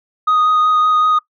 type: tone with vibrato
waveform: sine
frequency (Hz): 1244.5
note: D#6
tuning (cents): 0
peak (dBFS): -8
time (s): 0.27-1.19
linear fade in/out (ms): 10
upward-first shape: sine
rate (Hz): 5.3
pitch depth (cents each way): 11
effects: noise-tail reverb RT60 0.1 s tail -19 dB re dry + tanh soft clip ceiling -9 dBFS